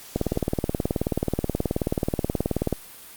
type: click train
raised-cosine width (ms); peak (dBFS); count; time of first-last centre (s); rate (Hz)
2; -9; 49; 0.16-2.727; 18.7
effects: white hiss -44 dBFS RMS until 3.16 s + Opus 48 kbps